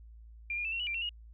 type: tone with pitch steps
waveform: sine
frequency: 2389 / 2425 / 2641 / 2728 / 2935 / 2364 / 2717 / 2874 Hz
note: D7 / D#7 / E7 / F7 / F#7 / D7 / F7 / F7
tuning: +29 / -45 / +3 / -41 / -15 / +11 / -48 / +49 cents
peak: -32 dBFS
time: 0.5-1.092 s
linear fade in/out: 2 ms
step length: 74 ms
effects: added 56 Hz sine -49 dBFS peak until 1.33 s